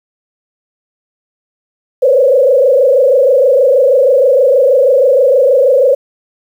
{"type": "tone with frequency modulation", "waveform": "sine", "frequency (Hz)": 530, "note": "C5", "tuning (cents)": 22, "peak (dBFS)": -5, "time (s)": [2.02, 5.95], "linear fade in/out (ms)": 10, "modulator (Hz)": 26.3, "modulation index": 1.7, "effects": ["7-bit"]}